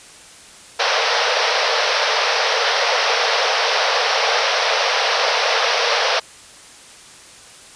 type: band-pass noise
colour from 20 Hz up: pink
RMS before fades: -18 dBFS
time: 0.79-6.2 s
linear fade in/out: 10 ms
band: 450 to 5800 Hz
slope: 96 dB/octave
effects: white hiss -42 dBFS RMS until 7.75 s + resampled to 22050 Hz